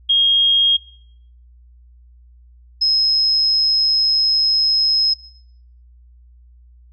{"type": "tone pair in turn", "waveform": "sine", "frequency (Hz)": [3252, 5137], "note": ["G#7", "E8"], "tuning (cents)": [-37, -46], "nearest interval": "minor sixth", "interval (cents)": 791, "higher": "second", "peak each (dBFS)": [-11, -13], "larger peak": "first", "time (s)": [[0.09, 0.77], [2.81, 5.14]], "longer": "second", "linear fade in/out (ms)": 10, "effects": ["noise-tail reverb RT60 0.7 s tail -21 dB re dry", "added 60 Hz sine -44 dBFS peak until 6.92 s"]}